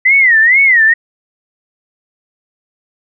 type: tone with vibrato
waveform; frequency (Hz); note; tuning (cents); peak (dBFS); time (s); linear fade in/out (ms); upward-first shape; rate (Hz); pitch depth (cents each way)
sine; 1975.5; B6; 0; -5; 0.05-0.94; 10; sine; 2.2; 200
effects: none